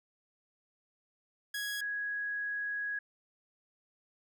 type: tone pair in turn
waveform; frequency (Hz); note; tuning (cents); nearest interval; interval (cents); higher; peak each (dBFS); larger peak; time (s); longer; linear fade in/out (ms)
sawtooth / sine; 1663 / 1663; G#6 / G#6; +2 / +2; unison; 0; neither; -31 / -33; first; 1.54-1.81 / 1.81-2.99; second; 5
effects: none